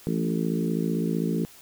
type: harmonic tone with a mistuned harmonic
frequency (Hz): 55.6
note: A1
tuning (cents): +19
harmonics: 3 / 4 / 5 / 6 / 7 / 8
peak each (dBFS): -27 / -29 / -31 / -33 / -34 / -35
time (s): 0.07-1.45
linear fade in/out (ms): 0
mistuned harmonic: 3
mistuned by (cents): +28
effects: white hiss -50 dBFS RMS until 1.61 s